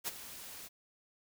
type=noise with ADSR envelope; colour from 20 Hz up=white; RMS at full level=-35 dBFS; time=0.04-0.69 s; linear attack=35 ms; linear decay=26 ms; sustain=-13 dB; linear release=29 ms; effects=none